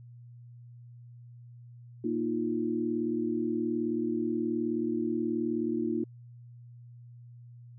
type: chord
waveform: sine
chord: Bb suspended fourth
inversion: none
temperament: just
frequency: 233.1 / 310.8 / 349.6 Hz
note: Bb3 / Eb4 / F4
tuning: 0 / -2 / +2 cents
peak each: -32 dBFS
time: 2.04-6.04 s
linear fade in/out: 5 ms
effects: added 120 Hz sine -47 dBFS peak until 7.78 s